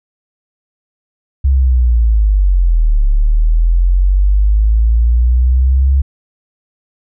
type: linear two-way sweep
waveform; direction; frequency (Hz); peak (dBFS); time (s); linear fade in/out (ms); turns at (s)
sine; down then up; 68.5 to 35.04 to 68.5; -7; 1.44-6.02; 10; 3.05
effects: none